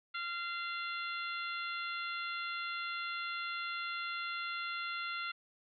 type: harmonic tone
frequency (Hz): 690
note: F5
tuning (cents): -21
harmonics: 2 / 3 / 4 / 5 / 6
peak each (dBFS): -39 / -43 / -45 / -47 / -49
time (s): 0.14-5.32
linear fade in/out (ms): 10
effects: none